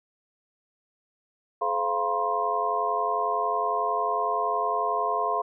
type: tone cluster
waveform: sine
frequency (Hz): 427.8 / 519 / 693 / 965 / 1056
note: A4 / C5 / F5 / B5 / C6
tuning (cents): -49 / -14 / -14 / -40 / +16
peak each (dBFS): -32 / -35 / -28 / -31 / -27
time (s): 1.61-5.42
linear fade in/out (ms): 10
effects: none